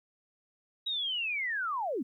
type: linear sweep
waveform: sine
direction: down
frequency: 3863 to 210.5 Hz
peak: -30 dBFS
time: 0.86-2.03 s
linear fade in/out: 10 ms
effects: 12-bit